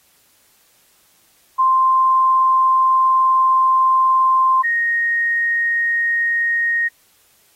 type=tone pair in turn; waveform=sine; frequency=1046.5 / 1864.7 Hz; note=C6 / A#6; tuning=0 / 0 cents; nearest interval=minor seventh; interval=1000 cents; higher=second; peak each=-11 / -15 dBFS; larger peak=first; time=1.58-4.63 / 4.63-6.89 s; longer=first; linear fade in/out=20 ms; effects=white hiss -56 dBFS RMS until 7.55 s + AAC 48 kbps